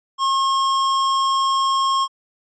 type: tone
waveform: square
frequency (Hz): 1078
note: C#6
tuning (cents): -49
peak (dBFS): -17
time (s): 0.18-2.08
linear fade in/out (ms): 50
effects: resampled to 16000 Hz